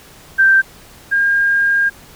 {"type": "tone pair in turn", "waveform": "sine", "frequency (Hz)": [1568, 1613], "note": ["G6", "G6"], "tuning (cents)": [0, 49], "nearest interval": "unison", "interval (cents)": 49, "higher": "second", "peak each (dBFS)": [-7, -11], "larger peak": "first", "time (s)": [[0.38, 0.62], [1.11, 1.9]], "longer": "second", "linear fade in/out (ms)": 20, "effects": ["pink hiss -42 dBFS RMS until 2.15 s"]}